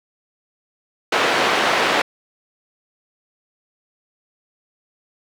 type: band-pass noise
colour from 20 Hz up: pink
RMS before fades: -18 dBFS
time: 1.12-2.02 s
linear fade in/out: 5 ms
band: 470 to 3100 Hz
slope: 12 dB/octave
effects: none